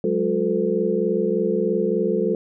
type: tone cluster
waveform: sine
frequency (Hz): 183.8 / 207.1 / 359.8 / 438.6 / 504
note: F#3 / G#3 / F#4 / A4 / B4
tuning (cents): -11 / -5 / -48 / -6 / +35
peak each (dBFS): -27 / -26 / -24 / -22 / -28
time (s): 0.04-2.35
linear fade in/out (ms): 2
effects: none